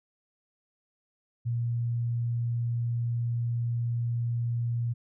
sine tone, 118.3 Hz, A#2, 26 cents sharp, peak -26 dBFS, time 1.45-4.94 s, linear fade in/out 20 ms, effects none

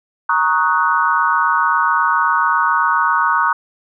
sine chord, D# minor seventh, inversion second, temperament equal with one note detuned, 932.3 / 1108.7 / 1256.1 / 1480 Hz, A#5 / C#6 / D#6 / F#6, 0 / 0 / +16 / 0 cents, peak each -18 dBFS, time 0.29-3.53 s, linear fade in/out 5 ms, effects none

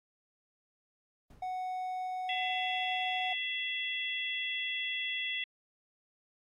brown noise with exponential decay, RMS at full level -49 dBFS, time 1.3-1.67 s, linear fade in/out 5 ms, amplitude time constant 79 ms
triangle tone, 740 Hz, F#5, in tune, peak -32 dBFS, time 1.42-3.33 s, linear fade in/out 5 ms
harmonic tone, 672 Hz, E5, 33 cents sharp, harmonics 3 / 4 / 5, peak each -37 / -37 / -37 dBFS, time 2.29-5.44 s, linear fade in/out 2 ms
effects AAC 48 kbps

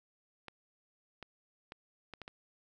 clicks, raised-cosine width 0.3 ms, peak -29 dBFS, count 6, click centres 0.483 / 1.227 / 1.721 / 2.137 / 2.217 / 2.279 s, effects none

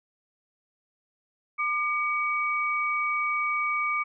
sine tone pair together, 1200 / 2265 Hz, D6 / C#7, +37 / +37 cents, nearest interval major seventh, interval 1100 cents, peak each -27 dBFS, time 1.58-4.04 s, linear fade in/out 20 ms, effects none

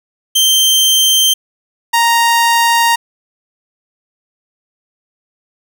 sawtooth tone pair in turn, 3136 / 932.3 Hz, G7 / A#5, 0 / 0 cents, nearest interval octave + major sixth, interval 2100 cents, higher first, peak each -5 dBFS, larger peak neither, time 0.35-1.34 / 1.93-2.96 s, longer second, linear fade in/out 10 ms, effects none

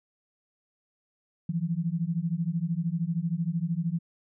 sine beating tone pair, 161.6 / 174.6 Hz, E3 / F3, -34 / 0 cents, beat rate 13 Hz, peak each -29 dBFS, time 1.49-3.99 s, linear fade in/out 5 ms, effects none

